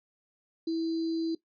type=tone with sample-and-hold; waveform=sine; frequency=327.3 Hz; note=E4; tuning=12 cents flat; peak=-27 dBFS; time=0.67-1.35 s; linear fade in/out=5 ms; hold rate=4410 Hz; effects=noise-tail reverb RT60 0.1 s tail -17 dB re dry + resampled to 11025 Hz